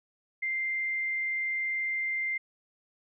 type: tone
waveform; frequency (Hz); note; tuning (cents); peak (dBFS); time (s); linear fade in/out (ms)
sine; 2093; C7; 0; -28; 0.42-2.38; 10
effects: none